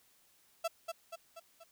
35% pulse tone with echo, 665 Hz, E5, 15 cents sharp, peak -30 dBFS, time 0.64-0.68 s, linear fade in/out 10 ms, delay 240 ms, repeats 4, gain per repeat -5 dB, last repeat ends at 1.64 s, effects white hiss -68 dBFS RMS until 1.71 s

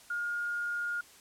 sine tone, 1422 Hz, F6, 31 cents sharp, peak -31 dBFS, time 0.1-1.01 s, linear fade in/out 5 ms, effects white hiss -56 dBFS RMS until 1.2 s + low-pass 11000 Hz 12 dB/octave

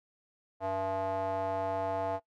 square tone with band-pass filter, 95.9 Hz, G2, 37 cents flat, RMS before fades -33 dBFS, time 0.6-2.2 s, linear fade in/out 50 ms, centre 740 Hz, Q 5, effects noise-tail reverb RT60 0.1 s tail -19 dB re dry

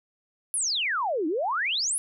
sine exponential two-way sweep, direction down then up, 11160 to 293.7 to 11160 Hz, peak -24 dBFS, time 0.54-1.98 s, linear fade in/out 0 ms, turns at 1.27 s, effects none

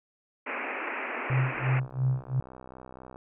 white band-pass noise, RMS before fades -34 dBFS, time 0.46-1.8 s, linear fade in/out 10 ms, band 230 to 2600 Hz, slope 96 dB/octave
sine tone with tremolo, 130 Hz, C3, 11 cents flat, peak -21 dBFS, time 1.3-2.4 s, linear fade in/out 0 ms, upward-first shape sine, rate 2.9 Hz, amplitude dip 100%
click train, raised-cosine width 1 ms, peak -31 dBFS, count 104, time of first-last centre 1.55-3.159 s, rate 64 Hz
effects none

